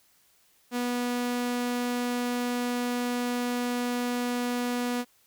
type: tone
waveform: sawtooth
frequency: 244.2 Hz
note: B3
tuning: 19 cents flat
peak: -23 dBFS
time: 0.71-5.05 s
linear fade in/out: 50 ms
effects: white hiss -64 dBFS RMS until 5.26 s